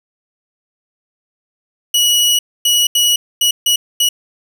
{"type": "tone bursts at uneven times", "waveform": "sawtooth", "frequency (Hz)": 2922, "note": "F#7", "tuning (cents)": -22, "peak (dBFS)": -7, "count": 6, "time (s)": [[1.94, 2.39], [2.65, 2.87], [2.95, 3.16], [3.41, 3.51], [3.66, 3.76], [4, 4.09]], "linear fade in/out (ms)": 5, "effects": []}